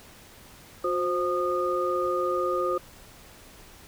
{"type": "tone cluster", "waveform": "sine", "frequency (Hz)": [360.9, 525, 1227], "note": ["F#4", "C5", "D#6"], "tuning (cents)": [-43, 6, -25], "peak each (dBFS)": -28, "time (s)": [0.84, 2.78], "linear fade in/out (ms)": 5, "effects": ["pink hiss -50 dBFS RMS until 3.87 s"]}